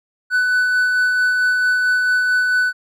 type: tone with tremolo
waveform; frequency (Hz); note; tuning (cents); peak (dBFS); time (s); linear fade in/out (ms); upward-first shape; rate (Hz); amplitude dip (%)
triangle; 1495; F#6; +17; -11; 0.3-2.73; 50; sine; 4.5; 25
effects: none